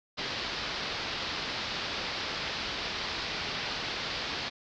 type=low-pass noise; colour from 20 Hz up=white; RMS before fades=-35 dBFS; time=0.17-4.5 s; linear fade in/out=20 ms; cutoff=5000 Hz; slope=48 dB/octave; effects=none